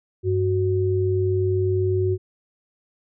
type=tone pair together; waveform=sine; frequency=98 / 370 Hz; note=G2 / F#4; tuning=0 / 0 cents; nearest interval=octave + major seventh; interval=2300 cents; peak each=-21 dBFS; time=0.23-2.18 s; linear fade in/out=50 ms; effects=none